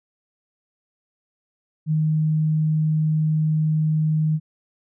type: tone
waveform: sine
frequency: 155.56 Hz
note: D#3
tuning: in tune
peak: -17 dBFS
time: 1.86-4.4 s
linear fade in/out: 50 ms
effects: none